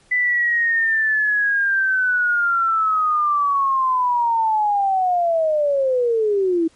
sine linear sweep, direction down, 2000 to 320 Hz, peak -15 dBFS, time 0.11-6.68 s, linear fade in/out 10 ms, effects pink hiss -55 dBFS RMS until 6.75 s + MP3 48 kbps

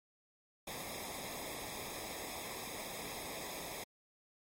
pink noise with comb filter, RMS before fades -44 dBFS, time 0.67-3.84 s, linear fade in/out 5 ms, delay 0.68 ms, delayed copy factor -0.8, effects MP3 64 kbps

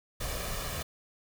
pink noise with comb filter, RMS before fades -35 dBFS, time 0.2-0.83 s, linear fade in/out 10 ms, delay 1.7 ms, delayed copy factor +0.55, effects none

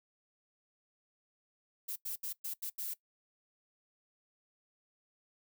violet noise bursts at uneven times, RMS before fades -39 dBFS, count 6, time 1.88-1.96 / 2.05-2.16 / 2.23-2.33 / 2.44-2.54 / 2.62-2.7 / 2.78-2.94 s, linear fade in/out 10 ms, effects noise-tail reverb RT60 0.1 s tail -19 dB re dry

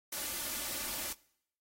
white noise with comb filter, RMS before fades -38 dBFS, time 0.12-1.13 s, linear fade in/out 5 ms, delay 3.4 ms, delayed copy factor +0.55, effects noise-tail reverb RT60 0.7 s tail -22 dB re dry + AAC 48 kbps

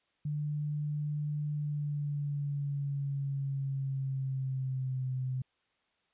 sine tone with pitch glide, 148.5 to 129.28 Hz, D3 to C3, +20 to -20 cents, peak -31 dBFS, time 0.25-5.42 s, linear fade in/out 5 ms, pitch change -240 cents, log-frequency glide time 1.53-5.09 s, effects white hiss -75 dBFS RMS until 6.13 s + resampled to 8000 Hz

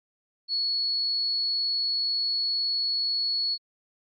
sine tone, 4381 Hz, C#8, 21 cents flat, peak -24 dBFS, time 0.48-3.58 s, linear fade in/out 50 ms, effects AAC 48 kbps

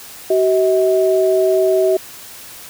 sine tone pair together, 379.2 / 640.7 Hz, F#4 / E5, +43 / -49 cents, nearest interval major sixth, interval 908 cents, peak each -13 / -15 dBFS, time 0.3-1.97 s, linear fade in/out 5 ms, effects white hiss -36 dBFS RMS until 2.69 s

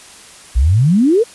sine exponential sweep, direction up, 55 to 493.9 Hz, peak -8 dBFS, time 0.55-1.24 s, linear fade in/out 20 ms, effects white hiss -39 dBFS RMS until 1.34 s + resampled to 24000 Hz

